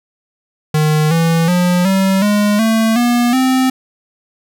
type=tone with pitch steps; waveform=square; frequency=153.4 / 165.36 / 178.26 / 192.16 / 207.1 / 223.3 / 240.7 / 259.5 Hz; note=D#3 / E3 / F3 / G3 / G#3 / A3 / B3 / C4; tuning=-24 / +6 / +36 / -34 / -5 / +26 / -44 / -14 cents; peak=-11 dBFS; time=0.74-3.7 s; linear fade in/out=5 ms; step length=370 ms; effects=none